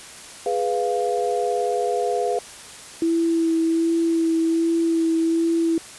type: chord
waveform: sine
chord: F diminished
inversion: first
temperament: equal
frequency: 415.3 / 493.9 / 698.5 Hz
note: Ab4 / Cb5 / F5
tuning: 0 / 0 / 0 cents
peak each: -24 dBFS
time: 0.46-2.39 s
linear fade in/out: 2 ms
type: tone with vibrato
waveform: sine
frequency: 329.6 Hz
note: E4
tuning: in tune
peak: -17 dBFS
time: 3.02-5.78 s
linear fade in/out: 2 ms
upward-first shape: sine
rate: 1.3 Hz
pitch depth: 16 cents each way
effects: white hiss -40 dBFS RMS until 5.98 s + resampled to 24000 Hz